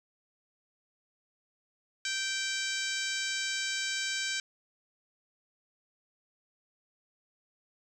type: harmonic tone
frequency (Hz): 779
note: G5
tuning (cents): -11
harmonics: 2 / 3 / 4 / 5 / 6 / 7 / 8 / 9 / 10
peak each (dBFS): -36 / -38 / -39 / -40 / -41 / -41 / -42 / -43 / -43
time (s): 2.05-4.4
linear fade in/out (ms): 2
effects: 10-bit